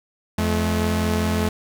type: tone pair together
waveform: sawtooth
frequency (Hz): 85.3 / 214.9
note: F2 / A3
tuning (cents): -40 / -41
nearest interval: octave + major third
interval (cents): 1599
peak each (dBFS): -18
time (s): 0.38-1.49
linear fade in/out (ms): 5
effects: none